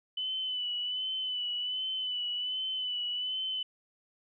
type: tone with vibrato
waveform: sine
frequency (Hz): 3000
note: F#7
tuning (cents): +23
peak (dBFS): -31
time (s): 0.17-3.63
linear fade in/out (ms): 5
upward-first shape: sine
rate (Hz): 1.3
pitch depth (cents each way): 37
effects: none